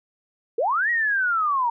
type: linear two-way sweep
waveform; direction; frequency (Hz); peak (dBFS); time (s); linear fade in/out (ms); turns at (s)
sine; up then down; 412.2 to 1923 to 914; -19; 0.58-1.7; 5; 0.9
effects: none